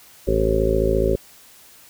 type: harmonic tone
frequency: 54.5 Hz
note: A1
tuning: 16 cents flat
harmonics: 1 / 2 / 3 / 4 / 5 / 7 / 8 / 9 / 10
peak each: -22 / -28 / -29 / -30 / -29 / -21 / -25 / -28 / -24 dBFS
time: 0.27-1.16 s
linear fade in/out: 10 ms
effects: white hiss -48 dBFS RMS until 1.89 s